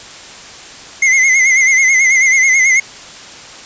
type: tone with vibrato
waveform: square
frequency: 2093 Hz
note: C7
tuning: in tune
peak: -8 dBFS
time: 1.02-2.8 s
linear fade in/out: 5 ms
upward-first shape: sine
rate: 9.2 Hz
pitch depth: 68 cents each way
effects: white hiss -33 dBFS RMS until 3.65 s + resampled to 16000 Hz